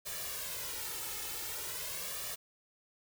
white noise with flanger, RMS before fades -40 dBFS, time 0.05-2.36 s, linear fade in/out 20 ms, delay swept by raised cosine 1.7 to 2.3 ms, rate 0.44 Hz, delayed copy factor +0.7, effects none

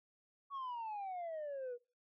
sine exponential sweep, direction down, 1134 to 473.5 Hz, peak -38 dBFS, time 0.5-1.78 s, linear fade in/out 50 ms, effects noise-tail reverb RT60 0.3 s tail -22 dB re dry + tanh soft clip ceiling -39 dBFS

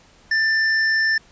sine tone with tanh clipping, 1777 Hz, A6, 17 cents sharp, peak -18 dBFS, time 0.31-1.18 s, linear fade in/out 5 ms, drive 17 dB, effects pink hiss -52 dBFS RMS until 1.31 s + resampled to 16000 Hz

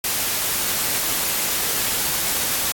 white noise, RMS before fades -22 dBFS, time 0.04-2.72 s, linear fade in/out 2 ms, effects AAC 64 kbps

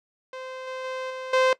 sawtooth tone with level steps, 518 Hz, C5, 17 cents flat, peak -31 / -28 / -26 / -29 / -14 dBFS, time 0.33-1.53 s, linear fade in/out 2 ms, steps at 0.67 / 0.84 / 1.1 / 1.33 s, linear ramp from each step 5 ms, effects noise-tail reverb RT60 0.1 s tail -18 dB re dry + low-pass 4000 Hz 12 dB/octave

